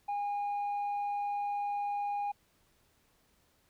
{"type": "tone with tanh clipping", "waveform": "sine", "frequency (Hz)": 816, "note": "G#5", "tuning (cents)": -31, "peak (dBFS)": -32, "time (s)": [0.08, 2.32], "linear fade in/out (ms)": 10, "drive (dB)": 2, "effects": ["pink hiss -70 dBFS RMS until 3.69 s"]}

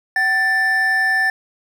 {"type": "tone pair together", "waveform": "triangle", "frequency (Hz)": [760, 1769.4], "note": ["F#5", "A6"], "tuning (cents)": [46, 9], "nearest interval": "octave + minor third", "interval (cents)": 1463, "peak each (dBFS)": [-22, -13], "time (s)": [0.16, 1.3], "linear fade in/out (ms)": 2, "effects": []}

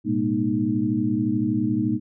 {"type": "tone cluster", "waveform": "sine", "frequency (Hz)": [110.4, 124.1, 206.1, 237.8, 309.5], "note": ["A2", "B2", "G#3", "A#3", "D#4"], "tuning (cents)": [6, 9, -13, 35, -9], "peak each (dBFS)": [-31, -30, -26, -25, -24], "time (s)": [0.04, 2], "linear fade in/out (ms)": 50, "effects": []}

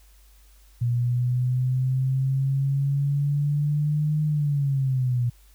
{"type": "linear two-way sweep", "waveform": "sine", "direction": "up then down", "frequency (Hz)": [119.4, 152.8, 119.4], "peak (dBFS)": -20, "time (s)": [0.81, 5.3], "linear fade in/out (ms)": 10, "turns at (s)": 4.24, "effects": ["added 50 Hz sine -51 dBFS peak until 5.54 s", "white hiss -60 dBFS RMS until 5.54 s"]}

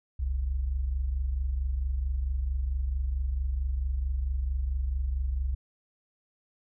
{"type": "tone pair together", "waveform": "sine", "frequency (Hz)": [41.7, 66.2], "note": ["E1", "C2"], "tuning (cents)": [21, 21], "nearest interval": "minor sixth", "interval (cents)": 800, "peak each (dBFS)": [-33, -27], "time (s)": [0.19, 5.55], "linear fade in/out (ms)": 10, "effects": []}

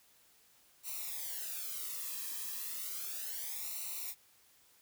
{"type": "noise with flanger", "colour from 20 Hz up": "blue", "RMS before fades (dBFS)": -41, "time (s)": [0.83, 4.15], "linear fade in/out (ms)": 50, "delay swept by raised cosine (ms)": [0.6, 1.4], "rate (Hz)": 0.33, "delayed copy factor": -1, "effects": ["white hiss -66 dBFS RMS until 4.81 s"]}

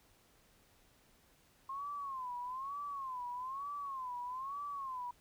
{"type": "tone with vibrato", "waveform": "sine", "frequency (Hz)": 1061, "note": "C6", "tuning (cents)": 24, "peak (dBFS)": -39, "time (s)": [1.69, 5.11], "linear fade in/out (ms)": 5, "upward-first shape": "sine", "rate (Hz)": 1.1, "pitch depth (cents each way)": 150, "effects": ["pink hiss -68 dBFS RMS until 5.2 s"]}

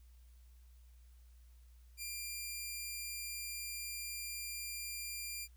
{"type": "tone", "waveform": "10% pulse", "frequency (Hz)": 2388, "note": "D7", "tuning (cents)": 28, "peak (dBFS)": -32, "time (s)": [1.97, 5.48], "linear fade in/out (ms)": 50, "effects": ["added 60 Hz sine -57 dBFS peak until 5.56 s", "white hiss -74 dBFS RMS until 5.56 s"]}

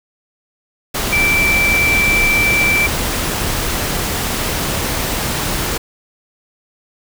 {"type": "tone in noise", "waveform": "sine", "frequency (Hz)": 2335, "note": "D7", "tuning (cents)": -11, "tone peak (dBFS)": -12, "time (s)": [1.12, 2.87], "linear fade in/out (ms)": 10, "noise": "pink", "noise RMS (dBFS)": -19, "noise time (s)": [0.94, 5.78], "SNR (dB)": 4, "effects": []}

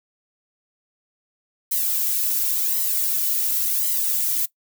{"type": "noise with flanger", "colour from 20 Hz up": "violet", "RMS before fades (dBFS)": -22, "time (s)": [1.71, 4.46], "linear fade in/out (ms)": 10, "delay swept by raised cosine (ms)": [0.97, 2.77], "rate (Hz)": 0.92, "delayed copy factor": 1, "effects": ["noise-tail reverb RT60 0.1 s tail -19 dB re dry"]}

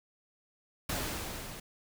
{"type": "noise with level ramp", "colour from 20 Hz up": "pink", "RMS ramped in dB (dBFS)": [-33, -45], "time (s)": [0.89, 1.6], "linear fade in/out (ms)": 5, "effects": []}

